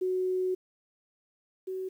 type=tone pair in turn; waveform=sine; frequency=370 / 375.8 Hz; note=F#4 / F#4; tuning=0 / +27 cents; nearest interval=unison; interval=27 cents; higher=second; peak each=-26 / -32 dBFS; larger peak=first; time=0.01-0.55 / 1.67-1.89 s; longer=first; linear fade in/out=10 ms; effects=10-bit